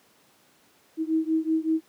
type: beating tone pair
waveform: sine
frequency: 317.4 / 322.7 Hz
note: D#4 / E4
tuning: +35 / -37 cents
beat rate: 5.3 Hz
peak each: -24 / -25 dBFS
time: 0.97-1.81 s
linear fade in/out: 50 ms
effects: pink hiss -60 dBFS RMS until 1.88 s + high-pass 200 Hz 12 dB/octave